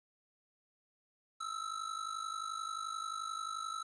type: ring-modulated tone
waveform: square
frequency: 1314 Hz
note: E6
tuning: 6 cents flat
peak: -36 dBFS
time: 1.4-3.83 s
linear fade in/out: 10 ms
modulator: 25.7 Hz
effects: resampled to 22050 Hz + 11-bit